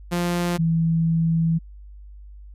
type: tone pair in turn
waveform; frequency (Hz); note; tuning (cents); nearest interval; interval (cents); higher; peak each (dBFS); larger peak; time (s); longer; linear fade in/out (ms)
sawtooth / sine; 174.61 / 164.33; F3 / E3; 0 / -5; minor second; 105; first; -17; neither; 0.11-0.58 / 0.58-1.59; second; 20
effects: added 50 Hz sine -39 dBFS peak until 2.54 s + resampled to 32000 Hz